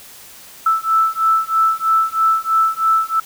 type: beating tone pair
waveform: sine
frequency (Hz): 1317 / 1320.1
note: E6 / E6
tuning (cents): -2 / +2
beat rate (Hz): 3.1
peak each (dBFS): -16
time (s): 0.66-3.2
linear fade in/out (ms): 5
effects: white hiss -40 dBFS RMS until 3.25 s